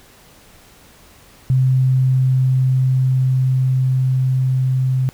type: tone with level ramp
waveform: sine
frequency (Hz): 130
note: C3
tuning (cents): -11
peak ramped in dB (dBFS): -11 to -14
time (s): 1.5-5.09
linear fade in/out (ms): 0
effects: pink hiss -47 dBFS RMS until 5.13 s